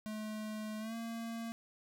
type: tone with pitch glide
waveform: square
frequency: 215 to 229.1 Hz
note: A3 to A#3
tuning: -40 to -30 cents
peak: -40 dBFS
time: 0.06-1.52 s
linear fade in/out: 0 ms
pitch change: +110 cents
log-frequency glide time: 0.79-0.95 s
effects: none